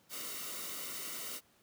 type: noise with comb filter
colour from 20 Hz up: white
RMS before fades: -42 dBFS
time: 0.09-1.41 s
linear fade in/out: 50 ms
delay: 1.2 ms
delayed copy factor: -0.6
effects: pink hiss -68 dBFS RMS until 1.62 s + high-pass 100 Hz 12 dB/octave

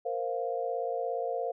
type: chord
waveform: sine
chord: Bb suspended second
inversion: none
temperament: equal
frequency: 466.2 / 523.3 / 698.5 Hz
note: Bb4 / C5 / F5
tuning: 0 / 0 / 0 cents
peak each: -34 dBFS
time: 0.05-1.52 s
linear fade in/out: 10 ms
effects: none

